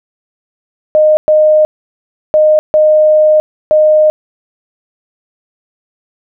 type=tone bursts at uneven times; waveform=sine; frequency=615 Hz; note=D#5; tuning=20 cents flat; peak=-4 dBFS; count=5; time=0.95-1.17 / 1.28-1.65 / 2.34-2.59 / 2.74-3.4 / 3.71-4.1 s; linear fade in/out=0 ms; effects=none